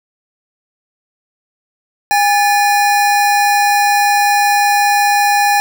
square tone pair together, 815.5 / 1739 Hz, G#5 / A6, -32 / -21 cents, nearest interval octave + minor second, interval 1311 cents, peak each -11 / -18 dBFS, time 2.11-5.6 s, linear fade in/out 0 ms, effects 8-bit

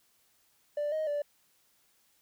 triangle tone with pitch steps, 588 / 625 / 583 Hz, D5 / D#5 / D5, +2 / +8 / -13 cents, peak -26 dBFS, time 0.77-1.22 s, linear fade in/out 5 ms, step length 150 ms, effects tanh soft clip ceiling -25 dBFS + white hiss -69 dBFS RMS until 2.21 s

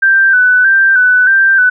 sine tone with vibrato, 1534 Hz, G6, 38 cents flat, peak -5 dBFS, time 0.02-1.7 s, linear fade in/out 10 ms, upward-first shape square, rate 1.6 Hz, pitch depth 44 cents each way, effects none

